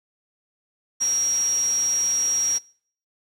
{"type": "tone in noise", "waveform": "sine", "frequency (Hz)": 5660, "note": "F8", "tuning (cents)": 22, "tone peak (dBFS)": -19, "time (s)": [1, 2.59], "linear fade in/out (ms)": 20, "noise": "white", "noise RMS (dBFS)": -35, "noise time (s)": [1, 2.59], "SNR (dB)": 13, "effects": ["noise-tail reverb RT60 0.5 s tail -23 dB re dry", "low-pass 11000 Hz 12 dB/octave"]}